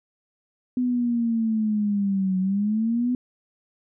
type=linear two-way sweep; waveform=sine; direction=down then up; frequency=251.8 to 185.1 to 251.5 Hz; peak=-20 dBFS; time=0.77-3.15 s; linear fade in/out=2 ms; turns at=2.39 s; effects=none